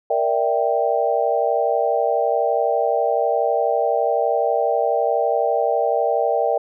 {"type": "chord", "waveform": "sine", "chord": "E half-diminished seventh", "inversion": "second", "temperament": "equal", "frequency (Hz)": [466.2, 587.3, 659.3, 784], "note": ["Bb4", "D5", "E5", "G5"], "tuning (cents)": [0, 0, 0, 0], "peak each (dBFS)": -22, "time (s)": [0.1, 6.58], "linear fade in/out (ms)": 5, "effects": []}